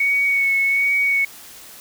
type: tone with vibrato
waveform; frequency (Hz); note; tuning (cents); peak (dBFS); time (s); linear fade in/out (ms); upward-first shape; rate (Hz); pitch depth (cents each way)
sine; 2223; C#7; +4; -15; 0-1.25; 5; sine; 1.3; 20
effects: white hiss -41 dBFS RMS until 1.8 s